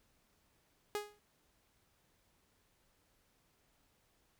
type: tone with exponential decay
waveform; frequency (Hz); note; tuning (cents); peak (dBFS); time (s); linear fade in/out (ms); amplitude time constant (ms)
sawtooth; 415.3; G#4; 0; -29; 0.95-1.19; 0; 52
effects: pink hiss -74 dBFS RMS until 4.39 s